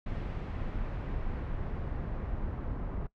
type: noise with low-pass filter sweep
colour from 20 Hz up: brown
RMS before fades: -35 dBFS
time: 0.06-3.07 s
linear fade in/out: 5 ms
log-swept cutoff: 2700 to 1300 Hz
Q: 0.83
effects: noise-tail reverb RT60 0.1 s tail -19 dB re dry